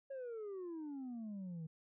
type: exponential sweep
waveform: sine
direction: down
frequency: 554.4 to 155.56 Hz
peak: -40 dBFS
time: 0.1-1.67 s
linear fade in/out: 10 ms
effects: tanh soft clip ceiling -42 dBFS